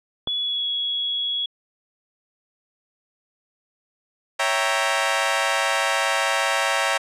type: tone with pitch glide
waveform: sine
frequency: 3400 to 3347 Hz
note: G#7 to G#7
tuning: +40 to +13 cents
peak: -22 dBFS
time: 0.27-1.46 s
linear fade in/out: 5 ms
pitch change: -27 cents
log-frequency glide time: 0.38-0.69 s
type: click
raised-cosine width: 1 ms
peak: -17 dBFS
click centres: 0.274 s
type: chord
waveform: 15% pulse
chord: C# diminished seventh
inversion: none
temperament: equal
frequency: 554.4 / 659.3 / 784 / 932.3 Hz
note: C#5 / E5 / G5 / Bb5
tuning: 0 / 0 / 0 / 0 cents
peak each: -19 dBFS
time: 4.39-6.98 s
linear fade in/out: 10 ms
effects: low-pass 9000 Hz 12 dB/octave